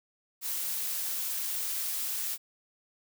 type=noise; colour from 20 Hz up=blue; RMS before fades=-33 dBFS; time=0.41-2.38 s; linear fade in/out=50 ms; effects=none